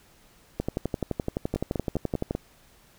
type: two click trains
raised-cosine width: 2 ms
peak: -14 / -13 dBFS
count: 5 / 21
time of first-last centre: 1.56-2.351 / 0.6-2.309 s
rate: 5.06 / 11.7 Hz
effects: pink hiss -58 dBFS RMS until 2.98 s